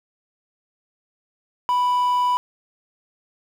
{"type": "tone with quantisation", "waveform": "triangle", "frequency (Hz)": 987.8, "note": "B5", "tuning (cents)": 0, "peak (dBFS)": -15, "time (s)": [1.69, 2.37], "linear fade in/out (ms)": 0, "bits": 7, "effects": []}